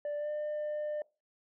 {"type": "tone with pitch glide", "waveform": "sine", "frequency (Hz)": [587.3, 600.3], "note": ["D5", "D5"], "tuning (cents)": [0, 38], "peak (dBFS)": -30, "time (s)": [0.05, 1.02], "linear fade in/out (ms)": 2, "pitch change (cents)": 38, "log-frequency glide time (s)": [0.17, 0.3], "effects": ["noise-tail reverb RT60 0.3 s tail -24 dB re dry", "tanh soft clip ceiling -32 dBFS"]}